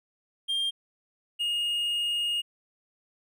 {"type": "tone pair in turn", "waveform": "triangle", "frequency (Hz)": [3200, 2854], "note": ["G7", "F7"], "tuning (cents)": [35, 37], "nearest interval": "major second", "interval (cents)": 198, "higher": "first", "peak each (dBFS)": -24, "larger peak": "neither", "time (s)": [[0.48, 0.71], [1.39, 2.42]], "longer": "second", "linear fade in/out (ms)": 20, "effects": []}